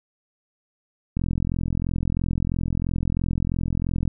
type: click train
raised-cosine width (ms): 5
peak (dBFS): -12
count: 126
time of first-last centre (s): 1.17-4.077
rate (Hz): 43
effects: none